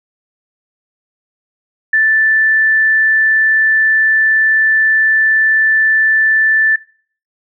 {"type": "tone", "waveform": "sine", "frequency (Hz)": 1761, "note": "A6", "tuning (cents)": 1, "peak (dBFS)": -8, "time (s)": [1.93, 6.76], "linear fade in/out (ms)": 5, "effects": ["noise-tail reverb RT60 0.5 s tail -21 dB re dry"]}